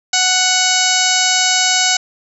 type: harmonic tone with a mistuned harmonic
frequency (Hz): 740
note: F#5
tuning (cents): 0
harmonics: 1 / 2 / 3 / 4 / 5 / 6 / 7 / 8 / 9 / 10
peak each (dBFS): -21 / -21 / -21 / -21 / -21 / -21 / -21 / -21 / -21 / -21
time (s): 0.13-1.97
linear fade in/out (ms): 5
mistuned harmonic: 5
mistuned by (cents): +54
effects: none